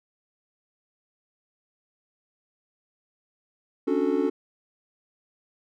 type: chord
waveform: triangle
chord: D major seventh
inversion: third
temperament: just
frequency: 275.3 / 293.7 / 367.1 / 440.5 Hz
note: C#4 / D4 / F#4 / A4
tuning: -12 / 0 / -14 / +2 cents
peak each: -25 dBFS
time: 3.87-4.3 s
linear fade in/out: 10 ms
effects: none